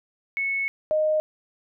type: tone pair in turn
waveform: sine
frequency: 2203 / 618.2 Hz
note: C#7 / D#5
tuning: -11 / -11 cents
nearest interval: octave + minor seventh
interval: 2200 cents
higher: first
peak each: -23 / -19 dBFS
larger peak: second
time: 0.37-0.68 / 0.91-1.2 s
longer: first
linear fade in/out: 0 ms
effects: none